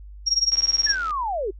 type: tone with tremolo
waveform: sine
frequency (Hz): 5588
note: F8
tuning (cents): 0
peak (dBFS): -15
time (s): 0.26-0.95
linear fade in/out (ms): 20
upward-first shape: sine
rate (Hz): 19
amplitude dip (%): 90
type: click train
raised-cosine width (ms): 0.2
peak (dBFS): -23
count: 48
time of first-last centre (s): 0.52-1.107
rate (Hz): 80
type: linear sweep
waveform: sine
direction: down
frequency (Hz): 1760 to 351.9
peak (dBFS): -23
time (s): 0.86-1.51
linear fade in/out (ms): 10
effects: noise-tail reverb RT60 0.1 s tail -26 dB re dry + added 50 Hz sine -38 dBFS peak until 1.59 s